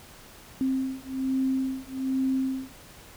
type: beating tone pair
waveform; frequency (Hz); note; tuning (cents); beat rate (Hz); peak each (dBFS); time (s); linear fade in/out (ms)
sine; 263.2 / 264.4; C4 / C4; +10 / +18; 1.2; -28; 0.61-2.72; 0
effects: pink hiss -49 dBFS RMS until 3.16 s